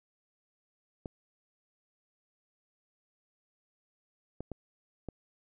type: clicks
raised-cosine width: 2 ms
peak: -25 dBFS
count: 4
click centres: 1.058 / 4.406 / 4.517 / 5.087 s
effects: none